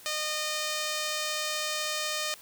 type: tone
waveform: 5% pulse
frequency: 612 Hz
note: D#5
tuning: 29 cents flat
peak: -18 dBFS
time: 0.06-2.34 s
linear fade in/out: 0 ms
effects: white hiss -51 dBFS RMS until 2.41 s